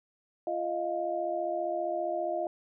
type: tone cluster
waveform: sine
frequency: 344.7 / 624 / 699 Hz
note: F4 / D#5 / F5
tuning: -23 / +5 / +1 cents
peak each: -36 / -32 / -33 dBFS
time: 0.47-2.47 s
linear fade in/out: 2 ms
effects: none